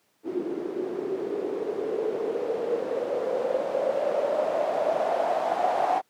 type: noise with low-pass filter sweep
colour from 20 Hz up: blue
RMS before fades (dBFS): -27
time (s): 0.23-6.02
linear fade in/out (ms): 50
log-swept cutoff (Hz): 340 to 750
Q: 7.8
effects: pink hiss -68 dBFS RMS until 6.09 s + high-pass 200 Hz 12 dB/octave